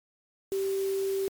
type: tone in noise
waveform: sine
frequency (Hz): 388.7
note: G4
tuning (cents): -15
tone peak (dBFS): -26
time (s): 0.52-1.28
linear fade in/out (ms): 0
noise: white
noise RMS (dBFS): -44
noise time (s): 0.52-1.28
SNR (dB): +15
effects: MP3 96 kbps